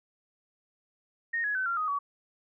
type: tone with pitch steps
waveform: sine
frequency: 1852 / 1678.8 / 1521.8 / 1379.4 / 1250.4 / 1133.5 Hz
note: A#6 / G#6 / F#6 / F6 / D#6 / C#6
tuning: -12 / +18 / +48 / -22 / +8 / +38 cents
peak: -27 dBFS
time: 1.33-1.99 s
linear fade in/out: 10 ms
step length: 110 ms
effects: none